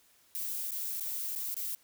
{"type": "noise with dropouts", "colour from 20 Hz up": "violet", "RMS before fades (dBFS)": -36, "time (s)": [0.35, 1.75], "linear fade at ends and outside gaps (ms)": 0, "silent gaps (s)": [[0.709, 0.718], [0.998, 1.008], [1.352, 1.36], [1.543, 1.566]], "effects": ["white hiss -65 dBFS RMS until 1.83 s"]}